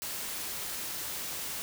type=noise; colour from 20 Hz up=white; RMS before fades=-37 dBFS; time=0.02-1.62 s; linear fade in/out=0 ms; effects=none